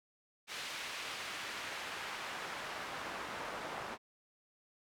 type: noise with band-pass filter sweep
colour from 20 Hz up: pink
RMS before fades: -43 dBFS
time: 0.47-3.98 s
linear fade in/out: 50 ms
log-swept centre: 2900 to 930 Hz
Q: 0.78
effects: none